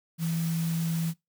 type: tone in noise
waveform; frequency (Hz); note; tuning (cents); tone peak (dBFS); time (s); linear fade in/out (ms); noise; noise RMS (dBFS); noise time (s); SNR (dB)
sine; 164.81; E3; 0; -26; 0.18-1.14; 50; white; -41; 0.18-1.14; +12
effects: noise-tail reverb RT60 0.2 s tail -22 dB re dry